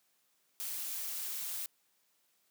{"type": "noise with amplitude modulation", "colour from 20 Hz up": "blue", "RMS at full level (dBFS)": -37, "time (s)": [0.6, 1.66], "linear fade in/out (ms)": 0, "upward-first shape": "sine", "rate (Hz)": 216, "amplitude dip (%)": 45, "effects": ["white hiss -74 dBFS RMS until 2.5 s", "high-pass 150 Hz 12 dB/octave"]}